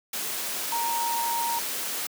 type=tone in noise; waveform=sine; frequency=932.3 Hz; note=A#5; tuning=in tune; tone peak=-26 dBFS; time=0.72-1.59 s; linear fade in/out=5 ms; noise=white; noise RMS=-31 dBFS; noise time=0.13-2.07 s; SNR=+2 dB; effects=high-pass 200 Hz 12 dB/octave